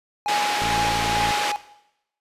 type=tone with tremolo; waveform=triangle; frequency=830.6 Hz; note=G#5; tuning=in tune; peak=-18 dBFS; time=0.26-1.56 s; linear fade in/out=0 ms; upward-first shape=triangle; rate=2.3 Hz; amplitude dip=40%
type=band-pass noise; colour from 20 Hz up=white; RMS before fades=-26 dBFS; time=0.28-1.52 s; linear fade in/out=5 ms; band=290 to 3500 Hz; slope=12 dB/octave
type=click train; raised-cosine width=3 ms; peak=-19 dBFS; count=40; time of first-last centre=0.62-1.308 s; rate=56.7 Hz
effects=noise-tail reverb RT60 0.8 s tail -17 dB re dry + resampled to 32000 Hz